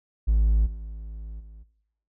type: tone with level steps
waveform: triangle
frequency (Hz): 53.7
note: A1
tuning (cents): -41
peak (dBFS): -14 / -32 / -40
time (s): 0.27-1.64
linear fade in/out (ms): 20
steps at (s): 0.65 / 1.39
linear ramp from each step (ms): 20
effects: noise-tail reverb RT60 0.8 s tail -18 dB re dry + tanh soft clip ceiling -12 dBFS